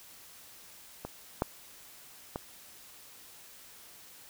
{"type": "clicks", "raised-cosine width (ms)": 1, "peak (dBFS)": [-23, -13, -20], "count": 3, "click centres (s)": [1.05, 1.421, 2.359], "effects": ["white hiss -53 dBFS RMS until 4.29 s"]}